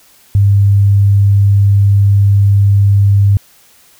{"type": "tone", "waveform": "sine", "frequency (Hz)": 100, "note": "G2", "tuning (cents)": 35, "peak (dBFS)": -5, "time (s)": [0.35, 3.37], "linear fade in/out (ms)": 0, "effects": ["white hiss -46 dBFS RMS until 3.99 s"]}